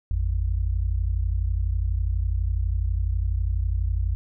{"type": "tone pair together", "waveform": "sine", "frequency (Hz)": [53.6, 85.7], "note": ["A1", "F2"], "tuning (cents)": [-45, -32], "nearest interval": "minor sixth", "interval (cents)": 813, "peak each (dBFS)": [-23, -25], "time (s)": [0.11, 4.15], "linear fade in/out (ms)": 0, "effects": []}